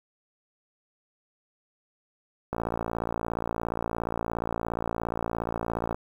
click train, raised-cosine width 1 ms, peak -15 dBFS, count 196, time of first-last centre 2.53-5.945 s, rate 57.1 Hz, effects 8-bit

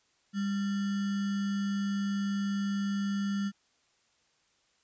sine tone with sample-and-hold, 199.8 Hz, G3, 33 cents sharp, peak -28 dBFS, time 0.33-3.52 s, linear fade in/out 50 ms, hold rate 1575 Hz, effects white hiss -70 dBFS RMS until 4.83 s + resampled to 16000 Hz

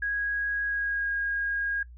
sine tone with pitch glide, 1651 to 1632 Hz, G#6 to G#6, -11 to -31 cents, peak -26 dBFS, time 0.02-1.83 s, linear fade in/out 5 ms, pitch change -20 cents, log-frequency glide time 0.64-1.1 s, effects noise-tail reverb RT60 0.1 s tail -18 dB re dry + added 60 Hz sine -44 dBFS peak until 1.97 s

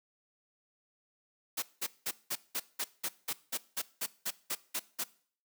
white noise bursts, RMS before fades -34 dBFS, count 15, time 1.57-5.04 s, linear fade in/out 10 ms, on 54 ms, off 190 ms, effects noise-tail reverb RT60 0.5 s tail -20 dB re dry + high-pass 200 Hz 12 dB/octave

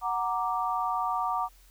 sine chord, Gb augmented, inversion none, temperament equal, 740 / 932.3 / 1174.7 Hz, Gb5 / Bb5 / D6, 0 / 0 / 0 cents, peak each -31 / -31 / -30 dBFS, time 0.01-1.49 s, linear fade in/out 50 ms, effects added 44 Hz sine -55 dBFS peak until 1.7 s + white hiss -61 dBFS RMS until 1.7 s

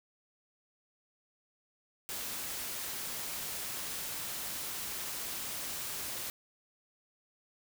white noise, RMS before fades -39 dBFS, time 2.09-6.3 s, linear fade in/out 0 ms, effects none

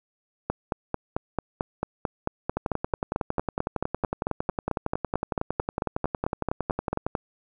two click trains, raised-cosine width 1 ms, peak -12 / -11 dBFS, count 50 / 31, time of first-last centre 2.57-7.065 / 0.5-7.152 s, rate 10.9 / 4.51 Hz, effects none

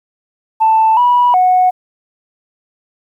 sine tone with pitch steps, 884 / 976 / 735 Hz, A5 / B5 / F#5, +8 / -21 / -12 cents, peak -6 dBFS, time 0.6-1.71 s, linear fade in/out 20 ms, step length 370 ms, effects tanh soft clip ceiling -3 dBFS + 8-bit

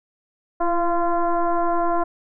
sine tone with frequency modulation, 347.5 Hz, F4, 9 cents flat, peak -17 dBFS, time 0.6-2.04 s, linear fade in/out 10 ms, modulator 343 Hz, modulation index 2.3, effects none

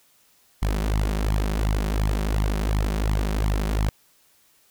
sawtooth tone with flanger, 51.91 Hz, G#1, in tune, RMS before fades -23 dBFS, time 0.62-3.89 s, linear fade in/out 0 ms, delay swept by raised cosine 0.92 to 5.42 ms, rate 2.8 Hz, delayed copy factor +0.8, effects white hiss -60 dBFS RMS until 4.7 s

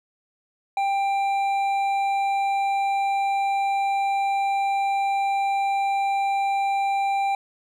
sine tone with hard clipping, 790 Hz, G5, 13 cents sharp, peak -22 dBFS, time 0.77-7.35 s, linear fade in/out 2 ms, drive 7 dB, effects none

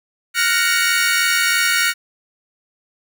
sawtooth chord, Gb major seventh, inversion third, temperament equal with one note detuned, 1396.9 / 1480 / 1864.7 / 2243 Hz, F6 / Gb6 / Bb6 / Db7, 0 / 0 / 0 / +20 cents, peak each -17 dBFS, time 0.34-1.94 s, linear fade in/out 50 ms, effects none

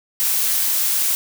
blue noise, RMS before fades -19 dBFS, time 0.2-1.15 s, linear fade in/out 0 ms, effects none

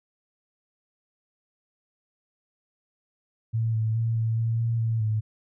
sine tone with pitch steps, 113.2 / 110.6 / 114.2 / 112.8 / 114.1 / 115.5 / 113.3 / 108.5 Hz, A2 / A2 / A#2 / A2 / A#2 / A#2 / A#2 / A2, +50 / +9 / -35 / +44 / -37 / -16 / -49 / -24 cents, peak -22 dBFS, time 3.53-5.21 s, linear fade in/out 20 ms, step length 210 ms, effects none

